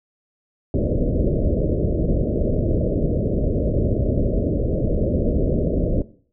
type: low-pass noise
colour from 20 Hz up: pink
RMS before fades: -20 dBFS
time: 0.74-6.02 s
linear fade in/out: 2 ms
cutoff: 620 Hz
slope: 96 dB/octave
effects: noise-tail reverb RT60 0.5 s tail -18 dB re dry